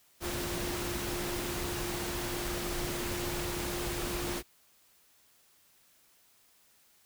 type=tone in noise; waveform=sine; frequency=351.4 Hz; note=F4; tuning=11 cents sharp; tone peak=-38 dBFS; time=0.2-4.43 s; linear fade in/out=50 ms; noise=pink; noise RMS=-36 dBFS; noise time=0.2-4.43 s; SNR=-5 dB; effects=white hiss -65 dBFS RMS until 7.05 s